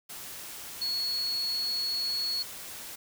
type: tone in noise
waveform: sine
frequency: 4361 Hz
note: C#8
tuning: 29 cents flat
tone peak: -28 dBFS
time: 0.81-2.43 s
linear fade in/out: 10 ms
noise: white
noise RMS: -42 dBFS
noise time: 0.09-2.96 s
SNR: +11 dB
effects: none